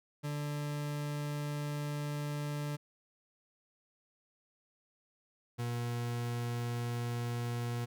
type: tone pair in turn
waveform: 40% pulse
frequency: 146.83 / 119.61 Hz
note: D3 / A#2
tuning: 0 / +45 cents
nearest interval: major third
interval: 355 cents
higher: first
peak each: -34 / -33 dBFS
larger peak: second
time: 0.23-2.77 / 5.58-7.86 s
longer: first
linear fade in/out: 20 ms
effects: none